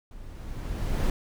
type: noise with level ramp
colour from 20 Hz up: brown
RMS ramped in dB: -45 to -22 dBFS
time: 0.11-1.1 s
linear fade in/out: 2 ms
effects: none